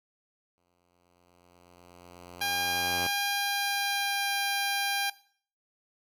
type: tone with exponential growth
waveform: 5% pulse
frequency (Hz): 88.2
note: F2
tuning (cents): +18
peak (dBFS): -22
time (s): 0.58-3.07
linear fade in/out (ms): 0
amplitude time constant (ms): 540
type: tone with pitch glide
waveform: 10% pulse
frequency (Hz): 806 to 800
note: G5 to G5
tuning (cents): +48 to +35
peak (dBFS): -19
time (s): 2.41-5.1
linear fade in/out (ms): 5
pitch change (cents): -13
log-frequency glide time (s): 3.24-4.32
effects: noise-tail reverb RT60 0.5 s tail -18 dB re dry